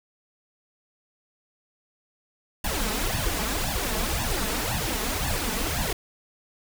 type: noise with flanger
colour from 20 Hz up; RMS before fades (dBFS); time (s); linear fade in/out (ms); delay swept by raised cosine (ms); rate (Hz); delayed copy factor
pink; -27; 2.64-5.93; 5; 1.1 to 4.7; 1.9; +0.9
effects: none